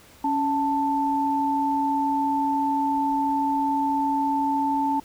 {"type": "tone pair together", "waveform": "sine", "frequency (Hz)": [278.7, 883], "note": ["C#4", "A5"], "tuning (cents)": [9, 6], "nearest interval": "octave + minor sixth", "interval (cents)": 1997, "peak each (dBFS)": [-25, -22], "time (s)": [0.24, 5], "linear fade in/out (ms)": 5, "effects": ["pink hiss -51 dBFS RMS until 5.04 s"]}